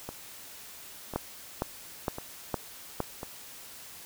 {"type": "two click trains", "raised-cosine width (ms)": 1, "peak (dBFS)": [-22, -14], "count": [4, 5], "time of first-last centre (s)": [[0.09, 3.231], [1.16, 3.003]], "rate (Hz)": [0.955, 2.17], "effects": ["white hiss -47 dBFS RMS until 4.05 s"]}